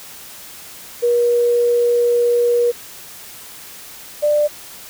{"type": "tone pair in turn", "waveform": "sine", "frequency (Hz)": [478.8, 593.3], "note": ["A#4", "D5"], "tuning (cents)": [46, 18], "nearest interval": "major third", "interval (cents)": 372, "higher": "second", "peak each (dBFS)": -12, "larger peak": "neither", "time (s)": [[1.02, 2.72], [4.22, 4.48]], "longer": "first", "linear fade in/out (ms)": 20, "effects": ["white hiss -37 dBFS RMS until 4.89 s"]}